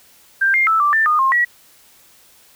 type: tone with pitch steps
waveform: sine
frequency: 1582 / 2116 / 1316 / 1172 / 1780 / 1225 / 1065 / 1925 Hz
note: G6 / C7 / E6 / D6 / A6 / D#6 / C6 / B6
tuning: +15 / +19 / -3 / -4 / +20 / -27 / +30 / -45 cents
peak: -12 dBFS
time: 0.41-1.45 s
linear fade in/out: 10 ms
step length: 130 ms
effects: white hiss -50 dBFS RMS until 2.55 s

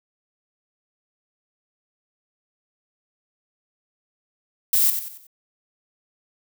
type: noise with echo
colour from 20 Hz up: violet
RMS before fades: -18 dBFS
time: 4.73-4.9 s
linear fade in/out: 2 ms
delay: 92 ms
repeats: 4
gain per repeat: -8 dB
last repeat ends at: 5.268 s
effects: none

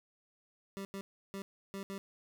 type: tone bursts at uneven times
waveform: 25% pulse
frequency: 196 Hz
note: G3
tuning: in tune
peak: -36 dBFS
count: 5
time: 0.77-0.85 / 0.94-1.01 / 1.34-1.42 / 1.74-1.83 / 1.9-1.98 s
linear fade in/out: 0 ms
effects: none

